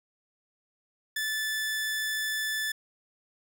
sawtooth tone, 1747 Hz, A6, 13 cents flat, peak -25 dBFS, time 1.16-2.72 s, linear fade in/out 5 ms, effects none

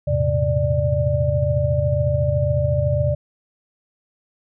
sine tone cluster, 83.6 / 105.7 / 119.6 / 133.6 / 590 Hz, E2 / G#2 / A#2 / C3 / D5, +25 / +31 / +45 / +36 / +8 cents, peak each -23 / -25 / -28 / -21 / -21 dBFS, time 0.07-3.15 s, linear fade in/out 10 ms, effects none

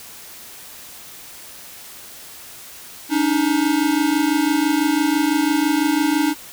square tone pair together, 285.1 / 311.1 Hz, C#4 / D#4, +49 / 0 cents, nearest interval major second, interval 151 cents, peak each -20 / -19 dBFS, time 3.09-6.35 s, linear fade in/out 50 ms, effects white hiss -39 dBFS RMS until 6.52 s

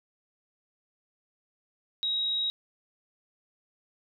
sine tone, 3811 Hz, A#7, 38 cents sharp, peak -26 dBFS, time 2.03-2.5 s, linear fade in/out 0 ms, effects none

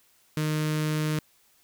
sawtooth tone with notch filter, 153.8 Hz, D#3, 20 cents flat, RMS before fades -27 dBFS, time 0.37-1.19 s, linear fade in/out 2 ms, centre 760 Hz, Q 1.5, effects white hiss -63 dBFS RMS until 1.63 s

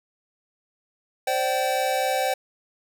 square chord, C suspended second, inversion none, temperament equal with one note detuned, 523.3 / 587.3 / 767 Hz, C5 / D5 / G5, 0 / 0 / -38 cents, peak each -27 / -30 / -25 dBFS, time 1.27-2.34 s, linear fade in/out 5 ms, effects none

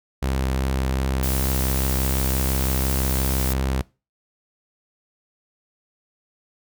sawtooth tone with vibrato, 65.9 Hz, C2, 13 cents sharp, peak -17 dBFS, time 0.22-3.82 s, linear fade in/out 10 ms, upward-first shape sine, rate 2.7 Hz, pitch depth 13 cents each way
blue noise, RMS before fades -28 dBFS, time 1.23-3.53 s, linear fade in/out 2 ms
effects noise-tail reverb RT60 0.3 s tail -22 dB re dry

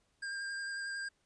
square tone with vibrato, 1602 Hz, G6, 37 cents sharp, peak -38 dBFS, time 0.22-1.09 s, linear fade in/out 10 ms, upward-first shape sine, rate 11 Hz, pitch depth 15 cents each way, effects pink hiss -75 dBFS RMS until 1.25 s + resampled to 22050 Hz

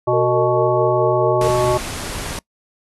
harmonic tone, 123.47 Hz, B2, in tune, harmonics 1 / 3 / 5 / 7 / 9, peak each -23 / -18 / -18 / -23 / -23 dBFS, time 0.07-1.78 s, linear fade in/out 10 ms
sine tone with tremolo, 456.4 Hz, A#4, 37 cents flat, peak -17 dBFS, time 0.13-1.48 s, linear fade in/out 2 ms, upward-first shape sine, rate 4.6 Hz, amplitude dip 70%
pink low-pass noise, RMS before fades -27 dBFS, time 1.41-2.39 s, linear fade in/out 2 ms, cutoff 12000 Hz, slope 96 dB/octave
effects noise-tail reverb RT60 0.1 s tail -24 dB re dry

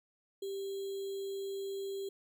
sine tone with sample-and-hold, 392 Hz, G4, in tune, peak -36 dBFS, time 0.42-2.09 s, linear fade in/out 5 ms, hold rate 3675 Hz, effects none

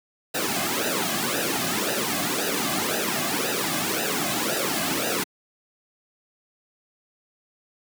pink noise with flanger, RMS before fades -25 dBFS, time 0.34-5.24 s, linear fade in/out 10 ms, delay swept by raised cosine 0.9 to 2.2 ms, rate 1.9 Hz, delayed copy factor -0.8, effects high-pass 200 Hz 12 dB/octave

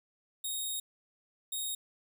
10% pulse tone pair in turn, 3732 / 3732 Hz, A#7 / A#7, +1 / +1 cents, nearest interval unison, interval 0 cents, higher neither, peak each -26 dBFS, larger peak neither, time 0.44-0.8 / 1.52-1.75 s, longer first, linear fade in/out 5 ms, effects none

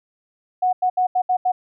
sine tone bursts at uneven times, 735 Hz, F#5, 12 cents flat, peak -15 dBFS, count 6, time 0.62-0.73 / 0.82-0.9 / 0.97-1.07 / 1.15-1.22 / 1.29-1.37 / 1.45-1.52 s, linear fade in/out 10 ms, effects none

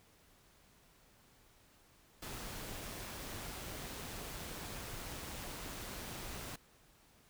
pink noise with amplitude modulation, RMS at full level -44 dBFS, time 2.22-6.56 s, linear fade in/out 5 ms, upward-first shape sine, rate 184 Hz, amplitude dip 30%, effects pink hiss -66 dBFS RMS until 7.29 s

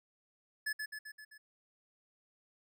square tone with echo, 1721 Hz, A6, 39 cents flat, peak -34 dBFS, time 0.66-0.73 s, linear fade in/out 10 ms, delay 130 ms, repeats 5, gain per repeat -4 dB, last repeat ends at 1.38 s, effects none

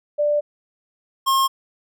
sine / square tone pair in turn, 590 / 1073.3 Hz, D5 / C6, +8 / +44 cents, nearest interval minor seventh, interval 1036 cents, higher second, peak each -16 dBFS, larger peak neither, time 0.18-0.41 / 1.26-1.48 s, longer first, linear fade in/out 20 ms, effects none

